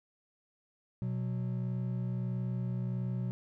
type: tone pair together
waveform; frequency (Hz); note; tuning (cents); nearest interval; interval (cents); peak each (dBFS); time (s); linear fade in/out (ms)
triangle; 123.47 / 185; B2 / F#3; 0 / 0; perfect fifth; 700; -31 / -35; 1.02-3.31; 0
effects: none